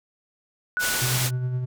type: tone with exponential decay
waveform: sine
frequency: 1476 Hz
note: F#6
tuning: 5 cents flat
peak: -21 dBFS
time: 0.77-1.6 s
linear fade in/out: 0 ms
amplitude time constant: 180 ms
type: low-pass noise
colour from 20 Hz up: white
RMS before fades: -26 dBFS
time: 0.79-1.31 s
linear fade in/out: 50 ms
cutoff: 12000 Hz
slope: 12 dB/octave
type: tone with tremolo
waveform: triangle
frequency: 126 Hz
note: B2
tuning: 35 cents sharp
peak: -20 dBFS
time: 1.01-1.66 s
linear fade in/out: 20 ms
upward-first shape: sine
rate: 9.6 Hz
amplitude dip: 40%
effects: none